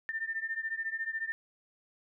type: beating tone pair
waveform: sine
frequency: 1794 / 1808 Hz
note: A6 / A6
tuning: +33 / +47 cents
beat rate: 14 Hz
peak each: -35 / -37 dBFS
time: 0.09-1.32 s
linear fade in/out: 0 ms
effects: none